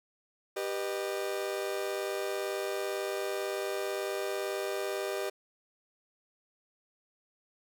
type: chord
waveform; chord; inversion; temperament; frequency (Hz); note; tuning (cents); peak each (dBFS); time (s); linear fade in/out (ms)
40% pulse; G augmented; none; just; 392 / 490 / 612.5; G4 / B4 / D#5; 0 / -14 / -27; -34 / -38 / -36; 0.56-5.3; 10
effects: none